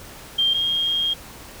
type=tone pair in turn; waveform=sine; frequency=3180 / 3234 Hz; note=G7 / G#7; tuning=+24 / -47 cents; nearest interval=unison; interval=29 cents; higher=second; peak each=-16 / -19 dBFS; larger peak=first; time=0.38-0.54 / 0.54-1.14 s; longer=second; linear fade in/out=10 ms; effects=pink hiss -41 dBFS RMS until 1.6 s